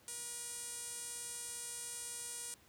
sawtooth tone with band-pass filter, 478.9 Hz, A#4, 47 cents sharp, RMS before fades -45 dBFS, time 0.08-2.54 s, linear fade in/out 0 ms, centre 8600 Hz, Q 3.3, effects pink hiss -65 dBFS RMS until 2.68 s + high-pass 60 Hz 12 dB/octave

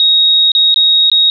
sine tone with dropouts, 3768 Hz, A#7, 18 cents sharp, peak -6 dBFS, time 0-1.3 s, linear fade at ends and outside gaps 1 ms, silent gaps 0.518-0.55 / 0.743-0.76 / 1.1-1.116 s, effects none

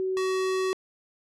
sine / square tone pair in turn, 376.4 / 376.4 Hz, F#4 / F#4, +30 / +30 cents, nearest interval unison, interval 0 cents, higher neither, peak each -25 dBFS, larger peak neither, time 0-0.17 / 0.17-0.73 s, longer second, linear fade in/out 0 ms, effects low-pass 8000 Hz 12 dB/octave

